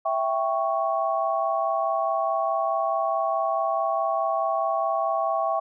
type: chord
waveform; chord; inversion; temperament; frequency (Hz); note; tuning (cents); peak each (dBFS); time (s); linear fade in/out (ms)
sine; C# diminished; first; equal; 659.3 / 784 / 1108.7; E5 / G5 / C#6; 0 / 0 / 0; -25 / -27 / -27; 0.05-5.6; 10
effects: none